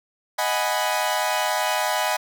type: chord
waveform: sawtooth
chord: G# minor seventh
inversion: second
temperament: equal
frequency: 622.3 / 740 / 830.6 / 987.8 Hz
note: D#5 / F#5 / G#5 / B5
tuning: 0 / 0 / 0 / 0 cents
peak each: -23 dBFS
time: 0.38-2.17 s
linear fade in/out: 10 ms
effects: none